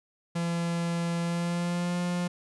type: tone with pitch glide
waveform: 45% pulse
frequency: 170 to 176.3 Hz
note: F3 to F3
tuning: -46 to +17 cents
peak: -27 dBFS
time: 0.35-2.28 s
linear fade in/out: 10 ms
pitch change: +63 cents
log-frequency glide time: 1.21-1.98 s
effects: resampled to 24000 Hz